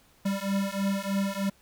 square beating tone pair, 195.3 / 198.5 Hz, G3 / G3, -6 / +22 cents, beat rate 3.2 Hz, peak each -30 dBFS, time 0.25-1.5 s, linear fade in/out 10 ms, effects pink hiss -61 dBFS RMS until 1.61 s

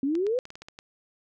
sine exponential sweep, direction up, 261.6 to 523.3 Hz, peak -23 dBFS, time 0.03-0.39 s, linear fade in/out 2 ms
clicks, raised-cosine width 0.2 ms, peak -25 dBFS, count 9, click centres 0.153 / 0.267 / 0.389 / 0.454 / 0.504 / 0.555 / 0.62 / 0.685 / 0.789 s
effects none

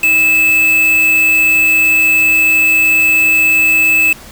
triangle tone with quantisation, 2613 Hz, E7, 16 cents flat, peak -6 dBFS, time 0.03-4.13 s, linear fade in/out 5 ms, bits 3, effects pink hiss -35 dBFS RMS until 4.31 s

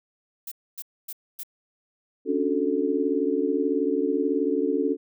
violet noise bursts, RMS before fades -35 dBFS, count 4, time 0.47-1.434 s, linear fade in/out 5 ms, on 46 ms, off 260 ms
sine chord, D major seventh, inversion third, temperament just, 275.3 / 293.7 / 367.1 / 440.5 Hz, C#4 / D4 / F#4 / A4, -12 / 0 / -14 / +2 cents, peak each -27 / -27 / -28 / -26 dBFS, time 2.25-4.97 s, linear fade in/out 50 ms
effects none

